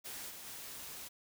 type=noise with level steps; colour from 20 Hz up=white; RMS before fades=-45 / -49 / -47 dBFS; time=0.04-1.09 s; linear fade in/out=20 ms; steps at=0.29 / 0.45 s; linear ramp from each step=20 ms; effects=none